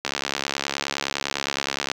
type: click train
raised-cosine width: 0.2 ms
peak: -6 dBFS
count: 131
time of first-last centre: 0.05-1.915 s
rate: 69.7 Hz
effects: high-pass 150 Hz 12 dB/octave + 7-bit